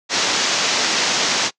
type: low-pass noise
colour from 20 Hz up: white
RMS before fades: -19 dBFS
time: 0.09-1.51 s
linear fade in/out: 50 ms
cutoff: 6600 Hz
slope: 48 dB/octave
effects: noise-tail reverb RT60 0.1 s tail -23 dB re dry + high-pass 200 Hz 12 dB/octave